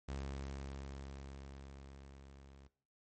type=tone with level ramp; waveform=sawtooth; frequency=68.3 Hz; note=C#2; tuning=25 cents flat; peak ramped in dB=-36 to -53 dBFS; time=0.08-2.68 s; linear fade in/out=10 ms; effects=noise-tail reverb RT60 0.6 s tail -20 dB re dry + MP3 32 kbps